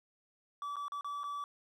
triangle tone with dropouts, 1152 Hz, D6, 34 cents flat, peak -35 dBFS, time 0.62-1.44 s, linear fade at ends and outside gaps 1 ms, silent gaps 0.758-0.766 / 0.882-0.92 / 1.01-1.045 / 1.234-1.24 s, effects none

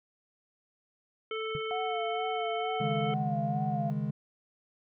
harmonic tone, 440 Hz, A4, in tune, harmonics 1 / 3 / 5 / 7, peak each -34 / -39 / -41 / -42 dBFS, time 1.31-3.14 s, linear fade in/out 2 ms
sine tone with exponential decay, 146.6 Hz, D3, 3 cents flat, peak -30 dBFS, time 1.55-1.62 s, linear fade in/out 0 ms, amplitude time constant 15 ms
sine tone with vibrato, 716 Hz, F5, 43 cents sharp, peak -32 dBFS, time 1.71-3.9 s, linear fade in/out 0 ms, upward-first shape sine, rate 2.2 Hz, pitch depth 65 cents each way
triangle chord, C# suspended second, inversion none, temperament equal, 138.59 / 155.56 / 207.7 Hz, C#3 / D#3 / G#3, 0 / 0 / 0 cents, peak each -32 dBFS, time 2.8-4.11 s, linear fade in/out 10 ms
effects none

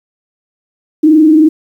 sine tone with frequency modulation, 311.1 Hz, D#4, in tune, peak -3 dBFS, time 1.03-1.49 s, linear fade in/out 10 ms, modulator 22.7 Hz, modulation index 0.55, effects 7-bit

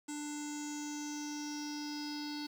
square tone with low-pass filter sweep, 295.6 Hz, D4, 11 cents sharp, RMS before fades -41 dBFS, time 0.08-2.47 s, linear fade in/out 10 ms, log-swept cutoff 7800 to 4600 Hz, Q 8.2, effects 10-bit

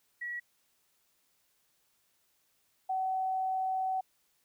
sine tone pair in turn, 1926 / 755.8 Hz, B6 / F#5, -44 / +37 cents, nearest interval octave + major third, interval 1619 cents, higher first, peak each -35 / -29 dBFS, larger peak second, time 0.21-0.4 / 2.89-4.01 s, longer second, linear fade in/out 10 ms, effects white hiss -73 dBFS RMS until 4.44 s

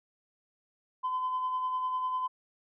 sine tone with tremolo, 1019 Hz, C6, 46 cents flat, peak -26 dBFS, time 1.03-2.28 s, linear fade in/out 20 ms, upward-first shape sine, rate 10 Hz, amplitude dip 40%, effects tanh soft clip ceiling -25 dBFS

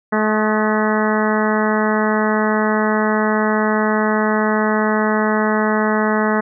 harmonic tone with a mistuned harmonic, 215.1 Hz, A3, 39 cents flat, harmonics 1 / 2 / 3 / 4 / 5 / 6 / 7 / 8 / 9, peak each -18 / -21 / -23 / -24 / -25 / -26 / -26 / -27 / -28 dBFS, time 0.12-6.41 s, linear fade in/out 10 ms, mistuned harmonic 6, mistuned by -37 cents, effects none

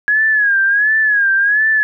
sine tone with vibrato, 1666 Hz, G#6, 5 cents sharp, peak -10 dBFS, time 0.08-1.83 s, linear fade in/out 0 ms, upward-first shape sine, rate 1.4 Hz, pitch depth 98 cents each way, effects none

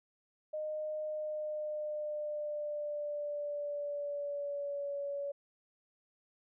sine tone with pitch glide, 614 to 566.3 Hz, D#5 to C#5, -23 to +37 cents, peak -35 dBFS, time 0.53-5.32 s, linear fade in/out 10 ms, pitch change -140 cents, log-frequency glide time 1.04-4.97 s, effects none

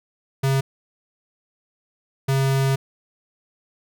square tone pair in turn, 135.2 / 135.2 Hz, C#3 / C#3, -43 / -43 cents, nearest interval unison, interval 0 cents, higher neither, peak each -18 dBFS, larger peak neither, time 0.43-0.61 / 2.28-2.76 s, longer second, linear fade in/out 10 ms, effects none

